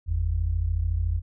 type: tone pair together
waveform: sine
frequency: 49.62 / 83.4 Hz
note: G1 / E2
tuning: +22 / +21 cents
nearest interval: major sixth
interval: 899 cents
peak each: -26 / -24 dBFS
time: 0.06-1.22 s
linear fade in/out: 50 ms
effects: none